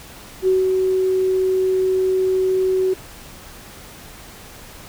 sine tone with ADSR envelope, 375.2 Hz, F#4, 24 cents sharp, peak -12 dBFS, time 0.42-2.94 s, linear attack 53 ms, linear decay 170 ms, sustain -3 dB, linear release 10 ms, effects pink hiss -40 dBFS RMS until 4.88 s

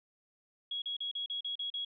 sine tone bursts, 3322 Hz, G#7, in tune, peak -34 dBFS, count 8, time 0.71-1.849 s, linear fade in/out 5 ms, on 110 ms, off 37 ms, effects none

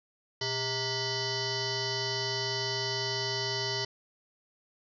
sine tone with frequency modulation, 2489 Hz, D#7, in tune, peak -29 dBFS, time 0.41-3.85 s, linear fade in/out 5 ms, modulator 522 Hz, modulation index 5.5, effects none

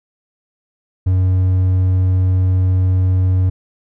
triangle tone, 92.7 Hz, F#2, 4 cents sharp, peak -9 dBFS, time 1.06-3.5 s, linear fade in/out 10 ms, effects none

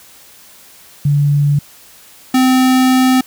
sine / square tone pair in turn, 144.4 / 257.8 Hz, D3 / C4, -29 / -26 cents, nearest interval minor seventh, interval 1003 cents, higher second, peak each -9 dBFS, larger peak neither, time 1.05-1.59 / 2.34-3.21 s, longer second, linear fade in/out 5 ms, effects white hiss -42 dBFS RMS until 3.26 s

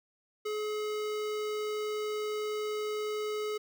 square tone with notch filter, 424.6 Hz, G#4, 38 cents sharp, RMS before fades -34 dBFS, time 0.45-3.58 s, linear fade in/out 10 ms, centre 11000 Hz, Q 1.1, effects none

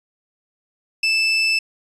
30% pulse tone, 2637 Hz, E7, in tune, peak -13 dBFS, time 1.03-1.59 s, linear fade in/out 5 ms, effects resampled to 22050 Hz + 8-bit

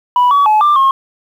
sine tone with pitch steps, 984 / 1135 / 856 / 1185 / 1078 Hz, B5 / C#6 / A5 / D6 / C#6, -7 / +41 / -48 / +15 / -49 cents, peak -5 dBFS, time 0.16-0.91 s, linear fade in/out 2 ms, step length 150 ms, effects tanh soft clip ceiling -5 dBFS + 7-bit

